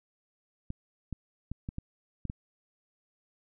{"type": "clicks", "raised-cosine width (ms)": 5, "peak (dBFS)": -23, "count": 7, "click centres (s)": [0.704, 1.127, 1.516, 1.689, 1.784, 2.253, 2.299], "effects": []}